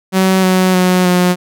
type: tone with pitch steps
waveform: sawtooth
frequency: 188.8 / 185.66 / 182.58 / 179.55 Hz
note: F#3 / F#3 / F#3 / F3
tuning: +35 / +6 / -23 / +48 cents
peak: -5 dBFS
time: 0.12-1.36 s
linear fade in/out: 50 ms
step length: 310 ms
effects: none